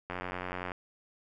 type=click train; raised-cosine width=0.5 ms; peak=-21 dBFS; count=57; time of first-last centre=0.1-0.718 s; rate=90.6 Hz; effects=none